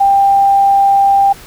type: tone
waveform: sine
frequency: 792 Hz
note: G5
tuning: 18 cents sharp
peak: -6 dBFS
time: 0-1.33 s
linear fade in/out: 10 ms
effects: pink hiss -36 dBFS RMS until 1.46 s